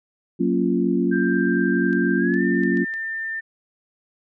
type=chord; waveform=sine; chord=Gb major seventh; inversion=none; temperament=equal with one note detuned; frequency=185 / 233.1 / 277.2 / 347.6 Hz; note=Gb3 / Bb3 / Db4 / F4; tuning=0 / 0 / 0 / -8 cents; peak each=-23 dBFS; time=0.39-2.85 s; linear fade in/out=20 ms
type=tone with pitch glide; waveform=sine; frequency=1581 to 1795.2 Hz; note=G6 to A6; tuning=+14 to +34 cents; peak=-25 dBFS; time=1.11-3.41 s; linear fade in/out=20 ms; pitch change=+220 cents; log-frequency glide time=2.17-2.42 s
type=clicks; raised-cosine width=0.2 ms; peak=-27 dBFS; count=5; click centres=1.93 / 2.34 / 2.635 / 2.772 / 2.939 s
effects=none